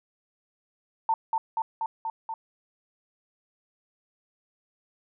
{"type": "tone with echo", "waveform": "sine", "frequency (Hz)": 898, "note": "A5", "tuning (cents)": 35, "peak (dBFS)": -20, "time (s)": [1.09, 1.14], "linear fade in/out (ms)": 2, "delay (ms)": 240, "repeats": 5, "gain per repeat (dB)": -2, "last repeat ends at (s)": 2.34, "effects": []}